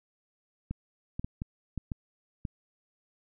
clicks, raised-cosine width 5 ms, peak -21 dBFS, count 7, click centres 0.71 / 1.195 / 1.245 / 1.419 / 1.777 / 1.918 / 2.452 s, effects none

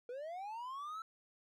triangle linear sweep, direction up, 470.7 to 1340 Hz, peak -40 dBFS, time 0.09-1.02 s, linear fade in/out 2 ms, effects none

